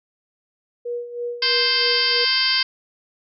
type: tone with tremolo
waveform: sine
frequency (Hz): 480.2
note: B4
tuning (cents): -49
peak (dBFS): -23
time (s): 0.85-2.25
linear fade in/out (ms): 10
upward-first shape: sine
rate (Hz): 3.1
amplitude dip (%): 70
type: harmonic tone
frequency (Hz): 523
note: C5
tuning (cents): -1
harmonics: 2 / 3 / 4 / 5 / 6 / 7 / 8 / 9 / 10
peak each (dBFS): -32 / -27 / -26 / -29 / -24 / -31 / -30 / -20 / -26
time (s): 1.42-2.63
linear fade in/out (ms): 5
effects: none